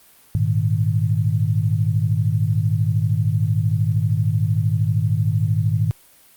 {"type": "chord", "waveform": "sine", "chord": "Ab suspended second", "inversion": "none", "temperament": "just", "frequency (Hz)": [103.83, 116.8, 155.74], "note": ["Ab2", "Bb2", "Eb3"], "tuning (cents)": [0, 4, 2], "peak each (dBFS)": [-19, -21, -22], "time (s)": [0.35, 5.91], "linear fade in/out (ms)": 0, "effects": ["white hiss -51 dBFS RMS until 6.36 s", "Opus 32 kbps"]}